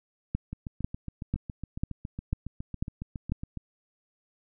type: two click trains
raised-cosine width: 5 ms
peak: -23 / -15 dBFS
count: 23 / 7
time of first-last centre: 0.53-3.573 / 0.35-3.32 s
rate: 7.23 / 2.02 Hz
effects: none